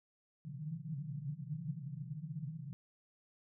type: band-pass noise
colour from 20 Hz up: white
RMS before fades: -43 dBFS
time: 0.45-2.73 s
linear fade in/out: 0 ms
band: 130 to 170 Hz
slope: 96 dB/octave
effects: none